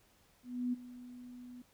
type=tone with ADSR envelope; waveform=sine; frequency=246.9 Hz; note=B3; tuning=in tune; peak=-30 dBFS; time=0.43-1.62 s; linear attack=300 ms; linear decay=19 ms; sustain=-17 dB; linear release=4 ms; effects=pink hiss -68 dBFS RMS until 1.73 s